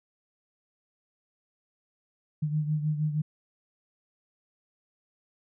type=beating tone pair; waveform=sine; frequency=151.3 / 157.7 Hz; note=D#3 / D#3; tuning=-48 / +24 cents; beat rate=6.4 Hz; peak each=-26 / -33 dBFS; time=2.42-3.22 s; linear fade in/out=10 ms; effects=none